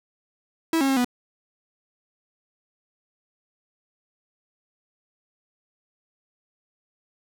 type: tone with pitch steps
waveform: 45% pulse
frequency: 326.2 / 271.6 / 268.7 / 246.1 Hz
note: E4 / C#4 / C4 / B3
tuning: -18 / -35 / +46 / -6 cents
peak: -19 dBFS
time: 0.73-1.046 s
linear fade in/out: 2 ms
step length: 79 ms
effects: none